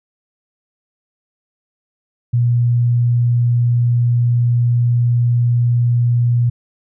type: tone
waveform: sine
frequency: 120.2 Hz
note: B2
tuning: 46 cents flat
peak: -11 dBFS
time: 2.33-6.5 s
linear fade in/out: 10 ms
effects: none